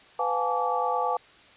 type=tone cluster; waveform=sine; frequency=500 / 711 / 824 / 873 / 1155 Hz; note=B4 / F5 / G#5 / A5 / D6; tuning=+21 / +31 / -14 / -14 / -29 cents; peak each=-30 dBFS; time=0.19-1.17 s; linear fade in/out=5 ms; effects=white hiss -53 dBFS RMS until 1.56 s + resampled to 8000 Hz